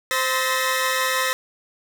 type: tone cluster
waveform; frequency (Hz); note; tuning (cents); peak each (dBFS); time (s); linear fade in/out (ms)
sawtooth; 521 / 1036 / 1289 / 1777 / 1904; C5 / C6 / E6 / A6 / A#6; -7 / -17 / -39 / +17 / +36; -23; 0.11-1.33; 0
effects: none